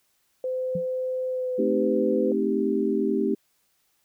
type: tone with pitch glide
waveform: sine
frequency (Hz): 513 to 504.8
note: C5 to B4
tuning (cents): -34 to +38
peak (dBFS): -25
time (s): 0.44-2.32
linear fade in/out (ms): 2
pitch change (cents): -28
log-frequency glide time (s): 1.29-1.57
type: tone with exponential decay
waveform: sine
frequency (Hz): 174.61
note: F3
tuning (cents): 0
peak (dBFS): -24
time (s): 0.75-0.87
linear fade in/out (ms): 5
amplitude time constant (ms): 26
type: chord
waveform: sine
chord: A half-diminished seventh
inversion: none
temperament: equal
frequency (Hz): 220 / 261.6 / 311.1 / 392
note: A3 / C4 / Eb4 / G4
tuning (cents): 0 / 0 / 0 / 0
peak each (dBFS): -27 / -28 / -28 / -25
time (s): 1.58-3.35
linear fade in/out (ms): 10
effects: white hiss -69 dBFS RMS until 4.04 s